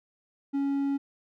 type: tone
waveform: triangle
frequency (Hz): 278.4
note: C#4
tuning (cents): +8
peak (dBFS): -23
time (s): 0.53-0.98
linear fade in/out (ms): 20
effects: none